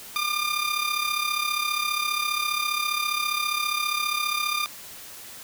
15% pulse tone with amplitude modulation, 1200 Hz, D6, 37 cents sharp, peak -15 dBFS, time 0.16-4.66 s, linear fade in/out 0 ms, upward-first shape sine, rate 34.9 Hz, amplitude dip 65%, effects white hiss -42 dBFS RMS until 5.43 s

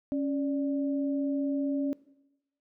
sine tone pair together, 277.2 / 587.4 Hz, C#4 / D5, 0 / 0 cents, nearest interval octave + minor second, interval 1300 cents, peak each -27 / -36 dBFS, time 0.12-1.93 s, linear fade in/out 0 ms, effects noise-tail reverb RT60 0.9 s tail -20 dB re dry

